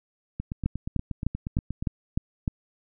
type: two click trains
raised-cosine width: 5 ms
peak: -18 / -12 dBFS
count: 13 / 7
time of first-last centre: 0.4-1.825 / 0.66-2.478 s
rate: 8.42 / 3.3 Hz
effects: none